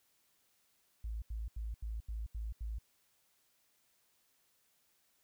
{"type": "tone bursts", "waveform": "sine", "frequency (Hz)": 55, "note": "A1", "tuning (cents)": 0, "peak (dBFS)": -37, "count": 7, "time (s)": [1.04, 2.786], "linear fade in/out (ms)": 5, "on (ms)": 180, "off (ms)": 81, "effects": ["white hiss -74 dBFS RMS until 5.23 s"]}